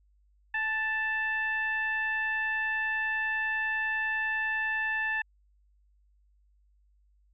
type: tone with frequency modulation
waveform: sine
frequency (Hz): 1760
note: A6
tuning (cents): 0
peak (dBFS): -27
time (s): 0.54-5.22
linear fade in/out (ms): 5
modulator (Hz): 890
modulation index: 0.66
effects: added 50 Hz sine -62 dBFS peak until 7.33 s